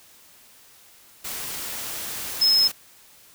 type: tone in noise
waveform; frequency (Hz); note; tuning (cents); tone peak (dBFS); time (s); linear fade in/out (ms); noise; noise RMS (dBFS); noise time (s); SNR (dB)
sine; 5170; E8; -34; -15; 2.41-2.68; 10; white; -32; 1.24-2.72; +14
effects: white hiss -52 dBFS RMS until 3.34 s